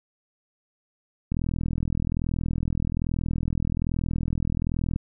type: click train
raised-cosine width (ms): 5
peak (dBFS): -14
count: 151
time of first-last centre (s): 1.32-4.961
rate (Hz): 41.2
effects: none